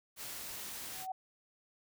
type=noise; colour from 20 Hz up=white; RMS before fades=-44 dBFS; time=0.16-1.07 s; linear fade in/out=50 ms
type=tone with exponential growth; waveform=sine; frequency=754 Hz; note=F#5; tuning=32 cents sharp; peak=-33 dBFS; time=0.83-1.12 s; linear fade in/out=5 ms; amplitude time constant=61 ms
effects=none